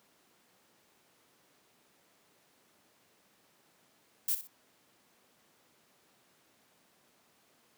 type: noise with echo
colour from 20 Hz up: violet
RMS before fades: -30 dBFS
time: 4.28-4.35 s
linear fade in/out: 5 ms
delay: 62 ms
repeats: 2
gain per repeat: -11 dB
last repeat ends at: 4.474 s
effects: pink hiss -67 dBFS RMS until 7.77 s + high-pass 200 Hz 12 dB/octave